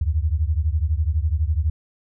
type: beating tone pair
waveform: sine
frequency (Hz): 73.4 / 85.4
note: D2 / F2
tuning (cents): 0 / -38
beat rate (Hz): 12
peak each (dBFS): -20 / -22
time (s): 0.01-1.7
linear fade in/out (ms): 5
effects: none